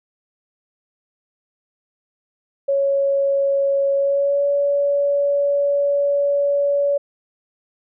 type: tone with pitch glide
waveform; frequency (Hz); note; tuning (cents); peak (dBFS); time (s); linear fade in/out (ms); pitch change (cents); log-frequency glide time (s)
sine; 554.4 to 568; C#5 to C#5; 0 to +42; -15; 2.68-6.98; 10; +42; 3.95-4.46
effects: none